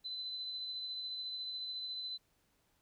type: tone with tremolo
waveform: sine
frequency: 4027 Hz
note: B7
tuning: 33 cents sharp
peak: -38 dBFS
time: 0.04-2.18 s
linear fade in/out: 20 ms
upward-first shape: sine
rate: 14 Hz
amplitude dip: 25%
effects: pink hiss -75 dBFS RMS until 2.81 s